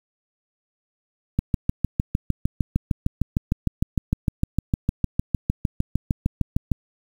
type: click train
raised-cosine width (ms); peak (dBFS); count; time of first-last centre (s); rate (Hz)
5; -7; 36; 1.39-6.717; 6.57
effects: 7-bit